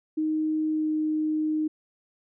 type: tone with pitch glide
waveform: sine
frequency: 311.3 to 309.3 Hz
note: D#4 to D#4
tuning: +1 to -10 cents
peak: -23 dBFS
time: 0.17-1.68 s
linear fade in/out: 10 ms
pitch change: -11 cents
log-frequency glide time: 0.7-0.9 s
effects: none